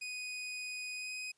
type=tone with pitch glide; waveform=sawtooth; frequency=2489 to 2506 Hz; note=D#7 to D#7; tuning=0 to +12 cents; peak=-36 dBFS; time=0.01-1.32 s; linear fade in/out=10 ms; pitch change=+12 cents; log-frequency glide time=0.94-1.12 s; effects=white hiss -75 dBFS RMS until 1.37 s + resampled to 22050 Hz